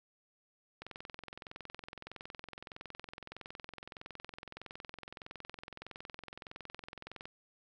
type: click train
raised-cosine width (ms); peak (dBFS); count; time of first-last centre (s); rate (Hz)
0.3; -29; 140; 0.82-7.255; 21.6
effects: none